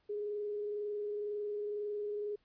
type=tone with frequency modulation; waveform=sine; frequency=415.3 Hz; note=G#4; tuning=in tune; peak=-35 dBFS; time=0.09-2.36 s; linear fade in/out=10 ms; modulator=22 Hz; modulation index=0.25; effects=pink hiss -75 dBFS RMS until 2.44 s + resampled to 11025 Hz